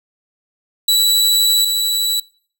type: tone pair in turn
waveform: sawtooth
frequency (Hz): 3939 / 3939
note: B7 / B7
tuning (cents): -5 / -5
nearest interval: unison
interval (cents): 0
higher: neither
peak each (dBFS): -8 / -12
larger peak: first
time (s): 0.88-1.65 / 1.65-2.2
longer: first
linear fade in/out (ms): 5
effects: noise-tail reverb RT60 0.5 s tail -23 dB re dry